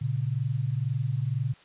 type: tone pair together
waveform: sine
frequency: 116.54 / 138.59 Hz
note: A#2 / C#3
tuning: 0 / 0 cents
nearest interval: minor third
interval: 300 cents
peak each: -28 dBFS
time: 0.01-1.54 s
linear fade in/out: 10 ms
effects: white hiss -55 dBFS RMS until 1.64 s + resampled to 8000 Hz